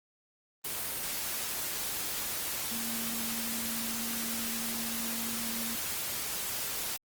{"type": "tone in noise", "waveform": "sine", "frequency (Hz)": 229.4, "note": "A#3", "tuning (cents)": -28, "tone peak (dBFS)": -39, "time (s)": [2.71, 5.76], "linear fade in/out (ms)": 10, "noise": "white", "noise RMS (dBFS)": -35, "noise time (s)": [0.64, 6.97], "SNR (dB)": -7, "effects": ["Opus 24 kbps"]}